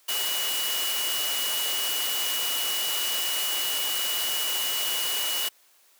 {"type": "tone in noise", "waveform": "sine", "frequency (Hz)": 2929, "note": "F#7", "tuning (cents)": -18, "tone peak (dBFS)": -29, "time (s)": [0.08, 5.49], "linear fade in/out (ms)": 10, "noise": "white", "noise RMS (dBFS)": -29, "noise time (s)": [0.08, 5.49], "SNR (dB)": -3, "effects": ["white hiss -60 dBFS RMS until 5.99 s", "high-pass 400 Hz 12 dB/octave"]}